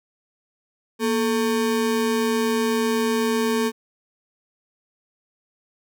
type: ring-modulated tone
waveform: square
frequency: 337 Hz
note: E4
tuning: 38 cents sharp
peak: -17 dBFS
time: 0.99-3.72 s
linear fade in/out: 50 ms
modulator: 101 Hz
effects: none